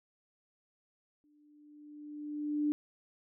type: tone with exponential growth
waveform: sine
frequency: 296.8 Hz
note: D4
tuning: 18 cents sharp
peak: -26 dBFS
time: 1.24-2.72 s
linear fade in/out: 0 ms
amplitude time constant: 320 ms
effects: none